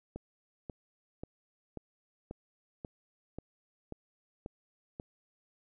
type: click train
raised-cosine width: 2 ms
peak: -27 dBFS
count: 10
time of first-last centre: 0.16-4.999 s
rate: 1.86 Hz
effects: none